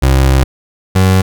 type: tone pair in turn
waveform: 30% pulse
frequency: 66.6 / 94.19 Hz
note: C2 / F#2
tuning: +31 / +31 cents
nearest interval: tritone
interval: 600 cents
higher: second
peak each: -4 dBFS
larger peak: neither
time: 0.02-0.44 / 0.95-1.22 s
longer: first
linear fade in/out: 10 ms
effects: none